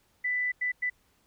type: tone bursts at uneven times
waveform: sine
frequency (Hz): 1989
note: B6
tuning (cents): +12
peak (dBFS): -26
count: 3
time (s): 0.24-0.52 / 0.61-0.72 / 0.82-0.9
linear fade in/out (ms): 10
effects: pink hiss -68 dBFS RMS until 1.26 s